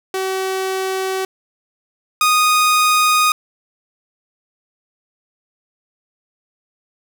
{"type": "tone pair in turn", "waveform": "sawtooth", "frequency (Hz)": [380, 1239.6], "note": ["F#4", "D#6"], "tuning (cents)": [46, -7], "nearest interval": "octave + minor sixth", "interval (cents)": 2047, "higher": "second", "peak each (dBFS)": [-15, -8], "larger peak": "second", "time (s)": [[0.14, 1.25], [2.21, 3.32]], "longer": "neither", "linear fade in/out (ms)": 2, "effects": []}